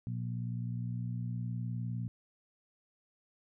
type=harmonic tone; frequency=59.6 Hz; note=A#1; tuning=39 cents sharp; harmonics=2 / 3 / 4; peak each=-35 / -41 / -46 dBFS; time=0.07-2.08 s; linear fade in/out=0 ms; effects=none